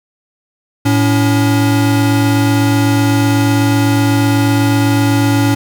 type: tone pair together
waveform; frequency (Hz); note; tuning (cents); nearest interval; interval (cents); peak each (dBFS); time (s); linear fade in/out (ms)
square; 110.51 / 283.5; A2 / C#4; +8 / +39; octave + major third; 1631; -13; 0.85-5.55; 10
effects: 8-bit